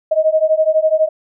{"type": "beating tone pair", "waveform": "sine", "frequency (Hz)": [623, 635], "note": ["D#5", "D#5"], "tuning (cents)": [2, 35], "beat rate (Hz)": 12, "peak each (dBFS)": -14, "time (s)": [0.11, 1.09], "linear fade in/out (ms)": 10, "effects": []}